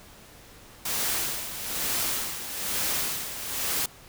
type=noise with tremolo; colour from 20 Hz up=white; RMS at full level=-27 dBFS; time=0.85-3.86 s; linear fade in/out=5 ms; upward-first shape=sine; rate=1.1 Hz; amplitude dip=65%; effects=pink hiss -50 dBFS RMS until 4.08 s